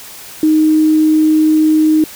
sine tone, 311.1 Hz, D#4, in tune, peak -7 dBFS, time 0.43-2.04 s, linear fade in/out 2 ms, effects white hiss -33 dBFS RMS until 2.15 s

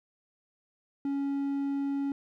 triangle tone, 278.8 Hz, C#4, 10 cents sharp, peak -26 dBFS, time 1.05-2.12 s, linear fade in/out 2 ms, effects none

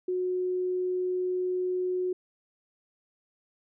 sine tone, 365.3 Hz, F#4, 22 cents flat, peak -26 dBFS, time 0.08-2.13 s, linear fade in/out 5 ms, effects none

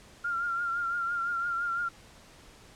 sine tone with vibrato, 1389 Hz, F6, 10 cents flat, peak -28 dBFS, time 0.24-1.89 s, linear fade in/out 10 ms, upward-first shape triangle, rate 5.9 Hz, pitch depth 49 cents each way, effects pink hiss -54 dBFS RMS until 2.75 s + low-pass 9000 Hz 12 dB/octave

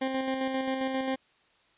20% pulse tone with tremolo, 264 Hz, C4, 16 cents sharp, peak -22 dBFS, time 0.01-1.16 s, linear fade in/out 10 ms, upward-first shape square, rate 7.5 Hz, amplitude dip 35%, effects white hiss -65 dBFS RMS until 1.77 s + resampled to 8000 Hz

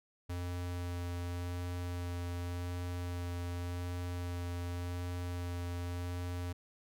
square tone with vibrato, 88.1 Hz, F2, 16 cents sharp, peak -37 dBFS, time 0.29-6.53 s, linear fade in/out 10 ms, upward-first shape sine, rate 0.88 Hz, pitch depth 10 cents each way, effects none

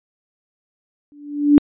sine tone with exponential growth, 291.1 Hz, D4, 15 cents flat, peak -4 dBFS, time 1.12-1.58 s, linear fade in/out 0 ms, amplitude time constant 98 ms, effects resampled to 8000 Hz

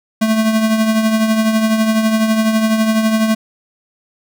square tone with tremolo, 220 Hz, A3, in tune, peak -10 dBFS, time 0.21-3.35 s, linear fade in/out 10 ms, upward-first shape triangle, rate 12 Hz, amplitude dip 55%, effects none

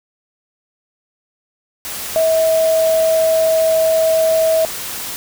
sine tone in noise, 645 Hz, E5, 38 cents flat, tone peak -11 dBFS, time 2.16-4.65 s, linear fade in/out 0 ms, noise white, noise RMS -26 dBFS, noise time 1.85-5.16 s, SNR +12 dB, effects none

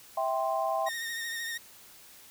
sine chord, C major, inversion first, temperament just, 654.1 / 784.9 / 1046.5 Hz, E5 / G5 / C6, -14 / +2 / 0 cents, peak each -30 / -31 / -33 dBFS, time 0.17-0.89 s, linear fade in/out 5 ms
sawtooth tone with vibrato, 1849 Hz, A#6, 15 cents flat, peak -30 dBFS, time 0.86-1.58 s, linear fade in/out 10 ms, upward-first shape sine, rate 13 Hz, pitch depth 33 cents each way
effects white hiss -53 dBFS RMS until 2.3 s

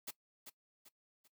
white noise with echo, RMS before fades -43 dBFS, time 0.07-0.11 s, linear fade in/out 10 ms, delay 390 ms, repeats 3, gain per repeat -8 dB, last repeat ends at 1.28 s, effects noise-tail reverb RT60 0.1 s tail -19 dB re dry + high-pass 100 Hz 12 dB/octave

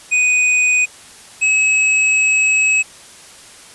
square tone pair in turn, 2489 / 2569 Hz, D#7 / E7, 0 / -45 cents, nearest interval minor second, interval 55 cents, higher second, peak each -12 dBFS, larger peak neither, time 0.11-0.86 / 1.41-2.83 s, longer second, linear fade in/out 20 ms, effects white hiss -40 dBFS RMS until 3.74 s + resampled to 24000 Hz

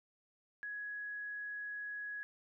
sine tone, 1673 Hz, G#6, 12 cents sharp, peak -40 dBFS, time 0.63-2.23 s, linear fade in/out 0 ms, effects none

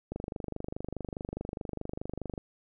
click train, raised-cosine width 2 ms, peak -22 dBFS, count 57, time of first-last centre 0.12-2.378 s, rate 24.8 Hz, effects none

